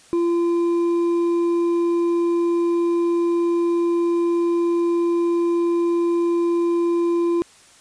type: tone with hard clipping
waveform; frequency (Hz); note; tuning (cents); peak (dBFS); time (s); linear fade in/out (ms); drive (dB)
sine; 342.1; F4; -36; -18; 0.13-7.42; 0; 4
effects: white hiss -50 dBFS RMS until 7.8 s + resampled to 22050 Hz